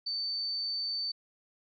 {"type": "tone", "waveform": "sine", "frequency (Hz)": 4552, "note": "C#8", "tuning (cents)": 45, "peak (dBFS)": -31, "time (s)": [0.06, 1.12], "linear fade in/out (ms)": 10, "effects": []}